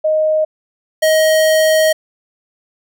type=tone pair in turn; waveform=sine / square; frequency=622.3 / 629.5 Hz; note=D#5 / D#5; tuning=0 / +20 cents; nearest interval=unison; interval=20 cents; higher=second; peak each=-11 / -10 dBFS; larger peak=second; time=0.04-0.45 / 1.02-1.93 s; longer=second; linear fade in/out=10 ms; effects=none